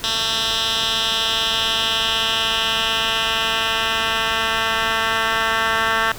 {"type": "tone with band-pass filter sweep", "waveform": "10% pulse", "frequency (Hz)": 224, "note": "A3", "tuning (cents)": 31, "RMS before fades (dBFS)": -20, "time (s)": [0.04, 6.12], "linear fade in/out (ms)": 0, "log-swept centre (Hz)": [4000, 1900], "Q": 2.4, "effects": ["pink hiss -35 dBFS RMS until 6.18 s"]}